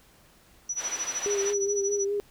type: tone with tremolo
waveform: sine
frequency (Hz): 5900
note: F#8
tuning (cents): -6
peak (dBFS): -26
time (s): 0.69-2.05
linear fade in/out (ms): 5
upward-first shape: sine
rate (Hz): 13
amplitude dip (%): 90
type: band-pass noise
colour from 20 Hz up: white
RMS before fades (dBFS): -39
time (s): 0.76-1.55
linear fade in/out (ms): 50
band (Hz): 360 to 3300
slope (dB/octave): 12
type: tone with vibrato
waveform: sine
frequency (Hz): 402.8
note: G4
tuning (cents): +47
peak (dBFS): -25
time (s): 1.26-2.2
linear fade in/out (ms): 0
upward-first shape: sine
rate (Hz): 4.8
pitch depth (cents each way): 34
effects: pink hiss -58 dBFS RMS until 2.3 s